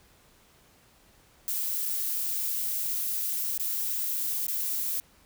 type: noise with dropouts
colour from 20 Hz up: violet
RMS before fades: -30 dBFS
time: 1.48-5 s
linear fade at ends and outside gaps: 0 ms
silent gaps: 1.855-1.859 / 3.577-3.597 / 4.467-4.482 s
effects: pink hiss -60 dBFS RMS until 5.25 s